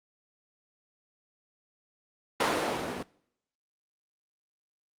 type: noise with low-pass filter sweep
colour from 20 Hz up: violet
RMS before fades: -30 dBFS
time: 2.4-3.03 s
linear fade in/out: 5 ms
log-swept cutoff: 630 to 260 Hz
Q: 0.75
effects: noise-tail reverb RT60 0.7 s tail -23 dB re dry + Opus 24 kbps